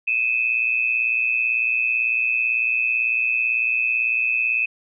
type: tone pair together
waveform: sine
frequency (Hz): 2503 / 2621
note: D#7 / E7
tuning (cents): +10 / -11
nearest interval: minor second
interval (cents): 79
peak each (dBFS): -21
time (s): 0.07-4.66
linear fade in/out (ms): 10
effects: none